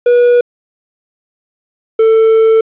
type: tone pair in turn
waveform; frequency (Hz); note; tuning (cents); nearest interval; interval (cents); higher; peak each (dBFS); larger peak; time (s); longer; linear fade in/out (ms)
triangle; 484.8 / 445.3; B4 / A4; -32 / +21; minor second; 147; first; -3; neither; 0.06-0.41 / 1.99-2.61; second; 5
effects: resampled to 8000 Hz + 7-bit